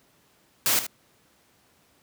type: noise with echo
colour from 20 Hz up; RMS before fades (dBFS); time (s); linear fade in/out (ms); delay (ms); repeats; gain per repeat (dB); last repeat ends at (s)
white; -22; 0.66-0.79; 0; 76; 1; -11; 0.866
effects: pink hiss -62 dBFS RMS until 2.02 s + high-pass 100 Hz 12 dB/octave